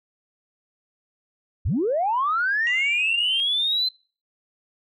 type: linear sweep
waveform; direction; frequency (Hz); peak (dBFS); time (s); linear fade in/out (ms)
sine; up; 51.91 to 4102; -19; 1.65-3.89; 10
type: tone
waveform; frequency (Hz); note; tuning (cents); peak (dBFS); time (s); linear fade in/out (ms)
sine; 2794; F7; 0; -26; 2.67-3.4; 0
effects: noise-tail reverb RT60 0.4 s tail -26 dB re dry + tanh soft clip ceiling -14 dBFS